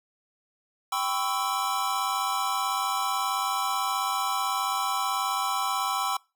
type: chord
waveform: square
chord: C# half-diminished seventh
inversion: second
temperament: equal with one note detuned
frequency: 784 / 1010.3 / 1108.7 / 1318.5 Hz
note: G5 / B5 / C#6 / E6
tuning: 0 / +39 / 0 / 0 cents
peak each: -32 dBFS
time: 0.92-6.17 s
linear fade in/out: 5 ms
effects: noise-tail reverb RT60 0.3 s tail -25 dB re dry